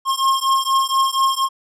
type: beating tone pair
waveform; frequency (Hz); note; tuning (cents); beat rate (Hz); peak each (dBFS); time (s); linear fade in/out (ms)
square; 1070 / 1074.2; C6 / C6; +38 / +45; 4.2; -19; 0.05-1.49; 50
effects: low-pass 11000 Hz 12 dB/octave